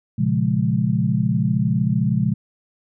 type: chord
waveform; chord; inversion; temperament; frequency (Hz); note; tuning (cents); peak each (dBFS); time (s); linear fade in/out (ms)
sine; Bb minor seventh; none; equal with one note detuned; 119.06 / 138.59 / 174.61 / 207.7; Bb2 / Db3 / F3 / Ab3; +37 / 0 / 0 / 0; -22; 0.18-2.34; 10
effects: none